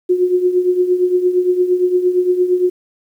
sine tone with tremolo, 361.8 Hz, F#4, 39 cents flat, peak -8 dBFS, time 0.09-2.7 s, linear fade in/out 10 ms, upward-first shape triangle, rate 8.7 Hz, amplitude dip 75%, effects 8-bit

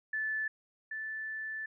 sine tone pair in turn, 1745 / 1754.4 Hz, A6 / A6, -15 / -6 cents, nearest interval unison, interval 9 cents, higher second, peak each -31 / -36 dBFS, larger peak first, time 0.13-0.48 / 0.91-1.66 s, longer second, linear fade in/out 5 ms, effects none

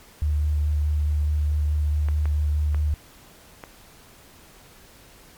sine tone with vibrato, 74.8 Hz, D2, 32 cents sharp, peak -19 dBFS, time 0.22-2.94 s, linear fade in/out 0 ms, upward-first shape square, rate 4.7 Hz, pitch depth 10 cents each way
clicks, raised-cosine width 0.5 ms, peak -21 dBFS, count 4, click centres 2.086 / 2.256 / 2.746 / 3.638 s
effects pink hiss -50 dBFS RMS until 5.37 s + MP3 96 kbps

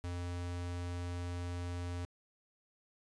square tone, 88 Hz, F2, 14 cents sharp, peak -38 dBFS, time 0.04-2.05 s, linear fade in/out 0 ms, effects resampled to 22050 Hz

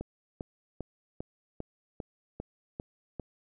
click train, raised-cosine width 2 ms, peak -23 dBFS, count 9, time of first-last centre 0.01-3.197 s, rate 2.51 Hz, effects none

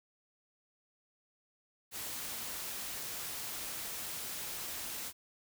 white noise, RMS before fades -41 dBFS, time 1.91-5.13 s, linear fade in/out 50 ms, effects none

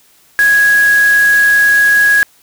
sine tone in noise, 1661.2 Hz, G#6, in tune, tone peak -6 dBFS, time 0.39-2.23 s, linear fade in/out 0 ms, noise white, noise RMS -24 dBFS, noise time 0.39-2.23 s, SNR +15 dB, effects white hiss -49 dBFS RMS until 2.42 s

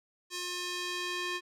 square tone with band-pass filter sweep, 356.8 Hz, F4, 37 cents sharp, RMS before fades -36 dBFS, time 0.3-1.41 s, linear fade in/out 50 ms, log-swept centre 5300 to 2600 Hz, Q 0.92, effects none

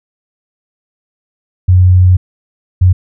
sine tone bursts at uneven times, 91.3 Hz, F#2, 23 cents flat, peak -3 dBFS, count 2, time 1.68-2.17 / 2.81-2.93 s, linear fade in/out 10 ms, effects none

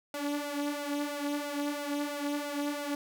sawtooth tone with flanger, 289.6 Hz, D4, 24 cents flat, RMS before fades -34 dBFS, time 0.14-2.95 s, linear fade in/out 2 ms, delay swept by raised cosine 1.4 to 3.8 ms, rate 3 Hz, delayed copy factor +0.65, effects none

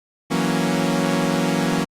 sawtooth chord, F# dominant seventh, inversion third, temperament equal, 164.81 / 185 / 233.1 / 277.2 Hz, E3 / F#3 / A#3 / C#4, 0 / 0 / 0 / 0 cents, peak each -20 dBFS, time 0.3-1.85 s, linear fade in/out 20 ms, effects low-pass 11000 Hz 12 dB/octave + Opus 48 kbps

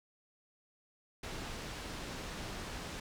pink low-pass noise, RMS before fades -43 dBFS, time 1.23-3 s, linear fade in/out 5 ms, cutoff 6500 Hz, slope 12 dB/octave, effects none

